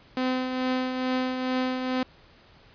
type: tone with tremolo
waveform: sawtooth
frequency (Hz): 256.3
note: C4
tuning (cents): -36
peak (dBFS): -19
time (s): 0.17-2.03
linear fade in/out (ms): 2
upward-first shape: triangle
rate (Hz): 2.3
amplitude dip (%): 50
effects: pink hiss -55 dBFS RMS until 2.74 s + resampled to 11025 Hz